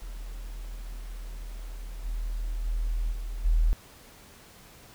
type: tone with level steps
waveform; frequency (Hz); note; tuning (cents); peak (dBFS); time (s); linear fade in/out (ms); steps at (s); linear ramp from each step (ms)
sine; 40.14; E1; -45; -35 / -28 / -25 / -31 / -19; 0.02-3.73; 0; 2.04 / 2.65 / 3.11 / 3.44; 20
effects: pink hiss -52 dBFS RMS until 4.94 s